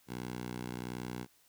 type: tone with high-pass filter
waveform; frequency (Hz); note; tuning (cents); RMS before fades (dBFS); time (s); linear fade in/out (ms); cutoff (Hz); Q
10% pulse; 61.3; B1; -12; -41; 0.07-1.27; 50; 130; 0.87
effects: white hiss -67 dBFS RMS until 1.48 s